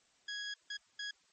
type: tone bursts at uneven times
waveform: 20% pulse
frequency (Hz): 1661.2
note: G#6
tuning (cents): 0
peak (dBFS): -34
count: 3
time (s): 0.28-0.54 / 0.7-0.77 / 0.99-1.11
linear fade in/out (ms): 5
effects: white hiss -70 dBFS RMS until 1.32 s + MP3 32 kbps